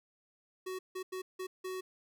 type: tone bursts at uneven times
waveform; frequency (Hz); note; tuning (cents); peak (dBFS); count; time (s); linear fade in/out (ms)
square; 372.7; F#4; +13; -38; 5; 0.66-0.79 / 0.95-1.03 / 1.12-1.22 / 1.39-1.47 / 1.64-1.81; 10
effects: none